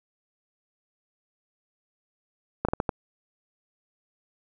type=slowing click train; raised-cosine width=1 ms; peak=-10 dBFS; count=5; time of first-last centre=2.65-2.892 s; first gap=36 ms; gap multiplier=1.36; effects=none